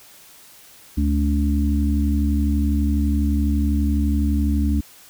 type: harmonic tone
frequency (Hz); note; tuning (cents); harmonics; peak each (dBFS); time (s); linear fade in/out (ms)
72; D2; -34; 1 / 3 / 4; -18 / -23 / -24; 0.97-4.81; 10
effects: white hiss -47 dBFS RMS until 5.09 s